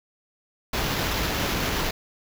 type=noise with sample-and-hold; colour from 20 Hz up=pink; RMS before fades=-26 dBFS; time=0.73-1.91 s; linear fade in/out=5 ms; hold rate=8820 Hz; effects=none